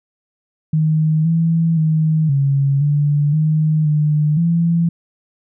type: tone with pitch steps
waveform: sine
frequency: 156.3 / 164.7 / 157.3 / 138.8 / 146.1 / 155.3 / 150.7 / 168.2 Hz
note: D#3 / E3 / D#3 / C#3 / D3 / D#3 / D3 / E3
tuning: +8 / -1 / +19 / +3 / -9 / -3 / +45 / +35 cents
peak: -12 dBFS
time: 0.73-4.89 s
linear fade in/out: 5 ms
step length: 520 ms
effects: none